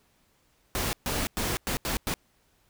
pink noise bursts at uneven times, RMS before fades -29 dBFS, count 6, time 0.75-0.93 / 1.06-1.27 / 1.37-1.57 / 1.67-1.77 / 1.85-1.97 / 2.07-2.14 s, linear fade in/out 0 ms, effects pink hiss -67 dBFS RMS until 2.69 s

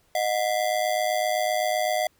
square ring-modulated tone, 674 Hz, E5, 38 cents sharp, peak -20 dBFS, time 0.15-2.07 s, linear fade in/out 0 ms, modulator 53.9 Hz, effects pink hiss -64 dBFS RMS until 2.19 s

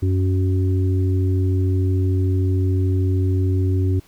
harmonic tone, 93.4 Hz, F#2, 17 cents sharp, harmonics 1 / 3 / 4, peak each -16 / -26 / -28 dBFS, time 0.02-4 s, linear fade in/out 10 ms, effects pink hiss -53 dBFS RMS until 4.07 s

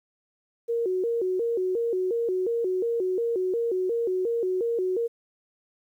sine tone with vibrato, 415.3 Hz, G#4, in tune, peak -23 dBFS, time 0.68-5.08 s, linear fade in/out 20 ms, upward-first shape square, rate 2.8 Hz, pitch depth 200 cents each way, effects 10-bit

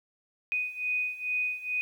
sine beating tone pair, 2489 / 2491.3 Hz, D#7 / D#7, 0 / +2 cents, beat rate 2.3 Hz, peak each -33 / -30 dBFS, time 0.52-1.81 s, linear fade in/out 0 ms, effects 10-bit

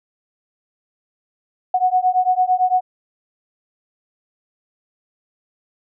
sine beating tone pair, 732 / 740.9 Hz, F#5 / F#5, -19 / +2 cents, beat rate 8.9 Hz, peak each -17 dBFS, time 1.74-2.81 s, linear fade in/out 5 ms, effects none

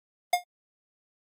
square tone with exponential decay, 712 Hz, F5, 33 cents sharp, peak -17 dBFS, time 0.33-0.44 s, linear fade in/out 5 ms, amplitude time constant 23 ms, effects AAC 48 kbps

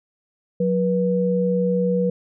sine tone pair together, 181.9 / 485.6 Hz, F#3 / B4, -29 / -29 cents, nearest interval octave + perfect fourth, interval 1700 cents, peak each -20 dBFS, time 0.6-2.1 s, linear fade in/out 5 ms, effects none

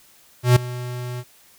square tone with ADSR envelope, 123.6 Hz, B2, 2 cents sharp, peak -9 dBFS, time 0.43-1.24 s, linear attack 130 ms, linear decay 8 ms, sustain -19 dB, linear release 48 ms, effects white hiss -53 dBFS RMS until 1.58 s

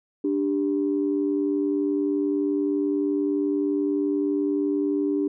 sine tone pair together, 294.2 / 394.2 Hz, D4 / G4, +3 / +10 cents, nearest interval perfect fourth, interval 507 cents, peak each -22 / -25 dBFS, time 0.24-5.28 s, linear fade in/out 5 ms, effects tanh soft clip ceiling -13 dBFS

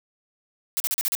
blue noise bursts, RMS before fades -24 dBFS, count 6, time 0.77-1.151 s, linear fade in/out 0 ms, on 31 ms, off 39 ms, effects none

